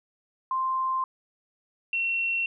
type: tone pair in turn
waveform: sine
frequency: 1046.5 / 2721 Hz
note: C6 / F7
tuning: 0 / -46 cents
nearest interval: octave + perfect fourth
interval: 1654 cents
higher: second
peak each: -24 dBFS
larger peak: neither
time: 0.51-1.04 / 1.93-2.46 s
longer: neither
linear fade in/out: 2 ms
effects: none